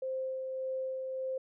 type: tone with tremolo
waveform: sine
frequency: 523.3 Hz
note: C5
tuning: in tune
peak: -32 dBFS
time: 0.02-1.38 s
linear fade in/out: 5 ms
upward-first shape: sine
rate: 1.7 Hz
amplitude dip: 30%
effects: none